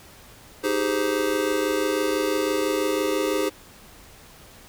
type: chord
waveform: square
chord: Ab major seventh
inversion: second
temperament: just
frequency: 311.5 / 389.3 / 415.3 / 519.1 Hz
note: Eb4 / G4 / Ab4 / C5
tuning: +2 / -12 / 0 / -14 cents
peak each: -28 dBFS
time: 0.63-3.5 s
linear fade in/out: 20 ms
effects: pink hiss -48 dBFS RMS until 4.68 s